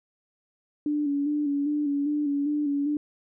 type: tone with vibrato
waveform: sine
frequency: 290 Hz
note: D4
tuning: 22 cents flat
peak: -23 dBFS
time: 0.86-2.97 s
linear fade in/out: 2 ms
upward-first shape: square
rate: 2.5 Hz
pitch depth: 37 cents each way
effects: none

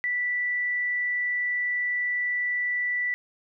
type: tone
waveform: sine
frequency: 1968 Hz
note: B6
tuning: 7 cents flat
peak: -24 dBFS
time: 0.04-3.14 s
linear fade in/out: 0 ms
effects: none

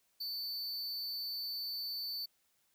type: tone with amplitude modulation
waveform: square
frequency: 4530 Hz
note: C#8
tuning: 37 cents sharp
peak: -35 dBFS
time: 0.2-2.26 s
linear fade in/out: 10 ms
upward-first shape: sine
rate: 283 Hz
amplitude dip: 65%
effects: white hiss -75 dBFS RMS until 2.74 s

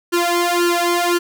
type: tone with flanger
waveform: sawtooth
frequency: 347.7 Hz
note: F4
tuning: 8 cents flat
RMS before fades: -17 dBFS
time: 0.12-1.19 s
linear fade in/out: 20 ms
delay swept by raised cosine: 0.67 to 1.97 ms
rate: 1.9 Hz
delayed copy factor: +1
effects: none

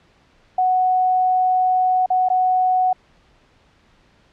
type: tone with dropouts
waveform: sine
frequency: 740 Hz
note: F#5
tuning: in tune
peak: -14 dBFS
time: 0.58-2.93 s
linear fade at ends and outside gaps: 5 ms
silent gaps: 2.061-2.102 / 2.287-2.3 s
effects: pink hiss -56 dBFS RMS until 4.32 s + low-pass 4000 Hz 12 dB/octave

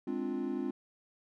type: chord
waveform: triangle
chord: D half-diminished seventh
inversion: second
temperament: equal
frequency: 207.7 / 261.6 / 293.7 / 349.2 Hz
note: Ab3 / C4 / D4 / F4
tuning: 0 / 0 / 0 / 0 cents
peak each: -39 / -34 / -37 / -36 dBFS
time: 0.07-0.71 s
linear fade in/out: 5 ms
effects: none

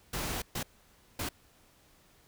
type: noise bursts at uneven times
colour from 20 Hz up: pink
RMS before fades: -35 dBFS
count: 3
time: 0.13-0.42 / 0.55-0.63 / 1.19-1.29 s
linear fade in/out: 5 ms
effects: pink hiss -63 dBFS RMS until 2.27 s

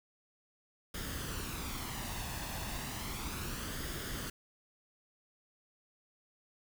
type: noise with flanger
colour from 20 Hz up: pink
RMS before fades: -40 dBFS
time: 0.94-4.3 s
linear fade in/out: 5 ms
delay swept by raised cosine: 0.59 to 1.14 ms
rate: 0.33 Hz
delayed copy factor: +0.5
effects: none

